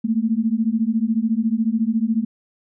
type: beating tone pair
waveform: sine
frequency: 217.3 / 231.3 Hz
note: A3 / A#3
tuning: -21 / -13 cents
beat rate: 14 Hz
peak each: -20 dBFS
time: 0.04-2.25 s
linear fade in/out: 10 ms
effects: none